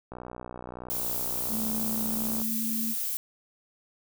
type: click train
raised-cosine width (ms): 1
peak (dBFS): -25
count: 142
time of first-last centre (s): 0.12-2.416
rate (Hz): 61.4
type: noise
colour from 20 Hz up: violet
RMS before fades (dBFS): -31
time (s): 0.9-3.17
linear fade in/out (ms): 0
type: tone with pitch glide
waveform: sine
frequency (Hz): 220 to 224.9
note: A3 to A3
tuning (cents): 0 to +38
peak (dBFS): -31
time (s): 1.48-2.95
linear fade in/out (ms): 50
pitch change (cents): +38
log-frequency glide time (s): 2.03-2.82
effects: none